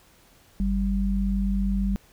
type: tone pair together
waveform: sine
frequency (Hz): 49 / 196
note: G1 / G3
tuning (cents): 0 / 0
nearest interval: 2 octaves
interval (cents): 2400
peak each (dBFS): -24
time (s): 0.6-1.96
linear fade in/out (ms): 0
effects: pink hiss -57 dBFS RMS until 2.12 s